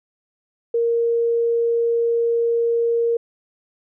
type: tone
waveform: sine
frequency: 466.2 Hz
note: A#4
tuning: in tune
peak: -16 dBFS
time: 0.74-3.17 s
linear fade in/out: 5 ms
effects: none